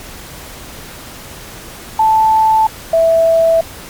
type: tone pair in turn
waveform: sine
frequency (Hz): 878 / 657.8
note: A5 / E5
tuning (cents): -4 / -4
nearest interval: perfect fourth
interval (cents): 500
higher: first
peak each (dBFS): -7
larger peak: neither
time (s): 1.99-2.67 / 2.93-3.61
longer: neither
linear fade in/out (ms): 5
effects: pink hiss -32 dBFS RMS until 3.89 s + MP3 96 kbps